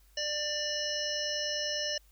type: harmonic tone with a mistuned harmonic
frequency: 595 Hz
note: D5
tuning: 22 cents sharp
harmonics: 1 / 3 / 5 / 7 / 9 / 10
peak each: -37 / -39 / -37 / -44 / -35 / -40 dBFS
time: 0.17-1.98 s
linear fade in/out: 5 ms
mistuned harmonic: 5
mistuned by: -32 cents
effects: added 50 Hz sine -59 dBFS peak until 2.11 s + white hiss -67 dBFS RMS until 2.11 s